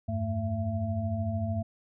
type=tone cluster; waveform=sine; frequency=86.8 / 100.1 / 222.2 / 672 Hz; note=F2 / G2 / A3 / E5; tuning=-10 / +37 / +17 / +33 cents; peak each=-37 / -30 / -34 / -36 dBFS; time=0.08-1.63 s; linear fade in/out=10 ms; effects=none